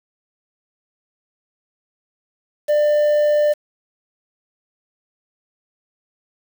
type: tone with quantisation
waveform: triangle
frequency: 595 Hz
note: D5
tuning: 22 cents sharp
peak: -11 dBFS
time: 2.68-3.54 s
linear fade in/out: 20 ms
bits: 6
effects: none